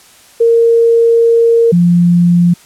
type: tone pair in turn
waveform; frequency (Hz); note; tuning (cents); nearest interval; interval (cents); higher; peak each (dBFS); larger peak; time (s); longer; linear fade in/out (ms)
sine; 462.6 / 174.03; A#4 / F3; -13 / -6; octave + perfect fourth; 1693; first; -5; neither; 0.4-1.72 / 1.72-2.54; first; 10
effects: white hiss -42 dBFS RMS until 2.65 s + low-pass 11000 Hz 12 dB/octave